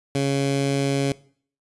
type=tone with notch filter; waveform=15% pulse; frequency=138.59 Hz; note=C#3; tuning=in tune; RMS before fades=-22 dBFS; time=0.15-1.12 s; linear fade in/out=2 ms; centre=1300 Hz; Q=1.7; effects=noise-tail reverb RT60 0.5 s tail -20 dB re dry + resampled to 24000 Hz